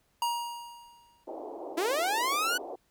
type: tone with exponential decay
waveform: square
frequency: 946 Hz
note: A#5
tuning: 25 cents sharp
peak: -26 dBFS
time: 0.22-1.24 s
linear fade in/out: 2 ms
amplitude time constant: 220 ms
type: band-pass noise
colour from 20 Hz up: pink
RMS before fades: -40 dBFS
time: 1.27-2.76 s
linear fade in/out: 10 ms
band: 310 to 880 Hz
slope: 48 dB/octave
type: linear sweep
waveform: sawtooth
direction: up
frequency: 316.1 to 1503 Hz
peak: -23 dBFS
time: 1.77-2.58 s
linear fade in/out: 10 ms
effects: pink hiss -71 dBFS RMS until 2.9 s